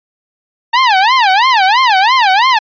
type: tone with vibrato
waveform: sawtooth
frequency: 890 Hz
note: A5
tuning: 20 cents sharp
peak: -3 dBFS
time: 0.73-2.59 s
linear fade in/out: 10 ms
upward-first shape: sine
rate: 3 Hz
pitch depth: 300 cents each way
effects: resampled to 11025 Hz